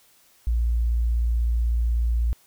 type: tone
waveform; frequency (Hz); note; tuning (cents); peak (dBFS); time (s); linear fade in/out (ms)
sine; 58.1; A#1; -5; -19; 0.47-2.33; 0
effects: white hiss -58 dBFS RMS until 2.46 s